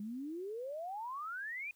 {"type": "exponential sweep", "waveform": "sine", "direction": "up", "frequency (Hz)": [200, 2489], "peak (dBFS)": -39, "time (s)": [0, 1.71], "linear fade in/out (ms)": 2, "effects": ["white hiss -72 dBFS RMS until 1.75 s"]}